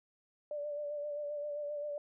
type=tone with vibrato; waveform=sine; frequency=587 Hz; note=D5; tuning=1 cent flat; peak=-36 dBFS; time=0.51-1.98 s; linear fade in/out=2 ms; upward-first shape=sine; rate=7.6 Hz; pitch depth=31 cents each way; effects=none